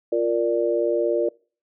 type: chord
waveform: sine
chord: Bb major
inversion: second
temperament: equal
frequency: 349.2 / 466.2 / 587.3 Hz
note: F4 / Bb4 / D5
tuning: 0 / 0 / 0 cents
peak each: -23 dBFS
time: 0.12-1.29 s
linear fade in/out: 5 ms
effects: noise-tail reverb RT60 0.4 s tail -25 dB re dry